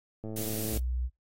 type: click train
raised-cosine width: 2 ms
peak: -26 dBFS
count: 59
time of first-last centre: 0.24-0.772 s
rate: 109 Hz
type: noise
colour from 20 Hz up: blue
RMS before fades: -36 dBFS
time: 0.36-0.78 s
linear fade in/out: 5 ms
type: tone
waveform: sine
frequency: 61.74 Hz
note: B1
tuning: in tune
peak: -28 dBFS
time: 0.71-1.1 s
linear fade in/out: 50 ms
effects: noise-tail reverb RT60 0.2 s tail -24 dB re dry + AAC 48 kbps